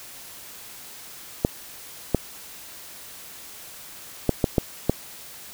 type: clicks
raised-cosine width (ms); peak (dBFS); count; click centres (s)
2; -4; 6; 1.449 / 2.147 / 4.293 / 4.442 / 4.582 / 4.896
effects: white hiss -42 dBFS RMS until 5.53 s